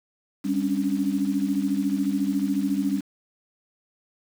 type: tone cluster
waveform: sine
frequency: 198.6 / 272.9 / 286.9 Hz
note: G3 / C#4 / D4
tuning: +23 / -27 / -40 cents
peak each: -26 dBFS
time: 0.44-3.01 s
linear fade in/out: 20 ms
effects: 7-bit